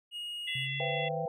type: tone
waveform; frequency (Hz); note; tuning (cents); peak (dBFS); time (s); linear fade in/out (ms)
triangle; 2872; F7; +48; -35; 0.11-0.68; 50
type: harmonic tone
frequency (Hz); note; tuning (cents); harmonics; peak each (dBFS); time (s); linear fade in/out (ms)
678; E5; +49; 3 / 4 / 5; -37 / -38 / -39; 0.47-1.09; 10
type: exponential sweep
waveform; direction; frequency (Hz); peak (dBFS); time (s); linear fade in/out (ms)
sine; up; 130 to 160.7; -37; 0.55-1.26; 5
type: chord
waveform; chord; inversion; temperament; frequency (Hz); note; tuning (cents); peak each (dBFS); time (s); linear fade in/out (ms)
sine; C major seventh; third; equal with one note detuned; 493.9 / 523.3 / 671.2 / 784; B4 / C5 / E5 / G5; 0 / 0 / +31 / 0; -36 / -40 / -37 / -37; 0.8-1.28; 2
effects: none